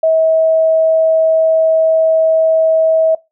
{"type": "tone", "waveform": "sine", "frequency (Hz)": 643, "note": "E5", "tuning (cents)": -43, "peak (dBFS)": -8, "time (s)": [0.03, 3.15], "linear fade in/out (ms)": 5, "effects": ["noise-tail reverb RT60 0.2 s tail -19 dB re dry"]}